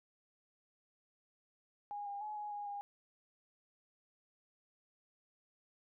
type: tone with pitch steps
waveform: sine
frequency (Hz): 821 / 807 / 847 / 835 / 823 / 812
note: G#5 / G#5 / G#5 / G#5 / G#5 / G#5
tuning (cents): -20 / -50 / +34 / +9 / -16 / -39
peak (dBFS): -40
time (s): 1.91-2.81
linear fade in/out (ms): 0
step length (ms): 150
effects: none